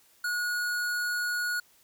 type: tone with hard clipping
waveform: sine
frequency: 1451 Hz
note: F#6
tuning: 34 cents flat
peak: -29 dBFS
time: 0.24-1.6 s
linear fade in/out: 5 ms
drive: 18 dB
effects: white hiss -62 dBFS RMS until 1.83 s